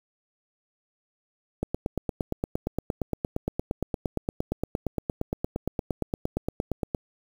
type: click train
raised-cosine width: 2 ms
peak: -13 dBFS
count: 47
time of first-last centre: 1.63-6.948 s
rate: 8.65 Hz
effects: 7-bit